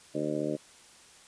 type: harmonic tone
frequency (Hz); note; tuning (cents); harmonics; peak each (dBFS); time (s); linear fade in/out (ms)
75.4; D2; +46; 2 / 3 / 4 / 5 / 6 / 7 / 8; -39 / -38 / -33 / -36 / -40 / -37 / -36; 0.14-0.57; 20
effects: white hiss -55 dBFS RMS until 1.27 s + resampled to 22050 Hz